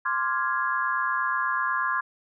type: chord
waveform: sine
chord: D half-diminished seventh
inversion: third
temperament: equal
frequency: 1046.5 / 1174.7 / 1396.9 / 1661.2 Hz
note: C6 / D6 / F6 / Ab6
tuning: 0 / 0 / 0 / 0 cents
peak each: -27 / -31 / -31 / -28 dBFS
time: 0.05-2.01 s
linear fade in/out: 10 ms
effects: none